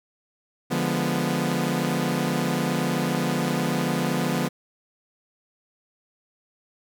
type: chord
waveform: sawtooth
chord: D diminished seventh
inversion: none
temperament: equal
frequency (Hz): 146.83 / 174.61 / 207.7 / 246.9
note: D3 / F3 / Ab3 / Cb4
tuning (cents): 0 / 0 / 0 / 0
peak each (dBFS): -25 / -23 / -27 / -23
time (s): 0.7-4.49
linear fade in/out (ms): 20
effects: none